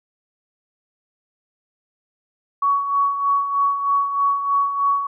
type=tone with tremolo; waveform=sine; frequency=1122 Hz; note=C#6; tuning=21 cents sharp; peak=-14 dBFS; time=2.62-5.07 s; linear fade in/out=5 ms; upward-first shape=sine; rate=3.2 Hz; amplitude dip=60%; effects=none